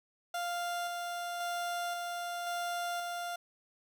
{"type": "tone with tremolo", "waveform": "30% pulse", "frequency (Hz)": 698, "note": "F5", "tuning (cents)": -1, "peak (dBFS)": -31, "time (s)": [0.34, 3.36], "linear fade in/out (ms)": 5, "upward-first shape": "square", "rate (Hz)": 0.94, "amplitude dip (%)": 25, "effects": []}